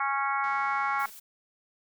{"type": "harmonic tone", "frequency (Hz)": 275.9, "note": "C#4", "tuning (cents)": -8, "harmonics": [3, 4, 5, 6, 7, 8], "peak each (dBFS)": [-31, -30, -31, -39, -40, -36], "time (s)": [0, 1.06], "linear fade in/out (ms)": 5}
{"type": "click train", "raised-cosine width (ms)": 0.2, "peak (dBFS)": -35, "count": 144, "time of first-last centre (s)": [0.44, 1.096], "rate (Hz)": 218}
{"type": "noise", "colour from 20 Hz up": "blue", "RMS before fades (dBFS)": -47, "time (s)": [0.99, 1.2], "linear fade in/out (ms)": 10}
{"effects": []}